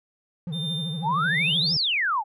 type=tone with vibrato; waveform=triangle; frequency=161.2 Hz; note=E3; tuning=38 cents flat; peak=-26 dBFS; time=0.47-1.77 s; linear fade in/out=2 ms; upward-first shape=triangle; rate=13 Hz; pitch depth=220 cents each way
type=tone with tremolo; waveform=triangle; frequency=3600 Hz; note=A7; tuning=39 cents sharp; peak=-26 dBFS; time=0.52-1.74 s; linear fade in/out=20 ms; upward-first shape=triangle; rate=1.3 Hz; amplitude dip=95%
type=exponential two-way sweep; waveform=sine; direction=up then down; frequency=784 to 5520 to 784 Hz; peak=-21 dBFS; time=1.02-2.24 s; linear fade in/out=50 ms; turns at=1.75 s
effects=none